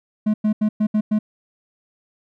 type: tone bursts at uneven times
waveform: triangle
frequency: 213.2 Hz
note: G#3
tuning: 46 cents sharp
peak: -13 dBFS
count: 6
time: 0.26-0.34 / 0.44-0.53 / 0.61-0.69 / 0.8-0.87 / 0.94-1.01 / 1.11-1.19 s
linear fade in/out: 10 ms
effects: none